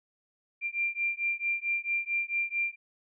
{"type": "beating tone pair", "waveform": "sine", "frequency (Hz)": [2375, 2379.5], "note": ["D7", "D7"], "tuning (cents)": [19, 22], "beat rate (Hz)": 4.5, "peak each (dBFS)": [-31, -31], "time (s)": [0.61, 2.76], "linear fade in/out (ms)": 50, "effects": []}